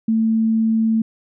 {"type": "tone", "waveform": "sine", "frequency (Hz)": 223, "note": "A3", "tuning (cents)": 23, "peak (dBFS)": -14, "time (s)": [0.08, 1.02], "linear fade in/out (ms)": 5, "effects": []}